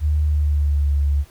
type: tone with pitch glide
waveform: sine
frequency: 75.2 to 71.39 Hz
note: D2 to D2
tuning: +42 to -48 cents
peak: -15 dBFS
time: 0-1.25 s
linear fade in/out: 50 ms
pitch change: -90 cents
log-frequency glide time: 0.22-0.9 s
effects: pink hiss -51 dBFS RMS until 1.3 s